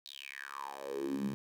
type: tone with high-pass filter sweep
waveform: 10% pulse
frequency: 69.2 Hz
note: C#2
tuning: 2 cents flat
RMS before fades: -40 dBFS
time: 0.06-1.34 s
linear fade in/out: 0 ms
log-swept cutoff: 4100 to 160 Hz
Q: 7.4
effects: none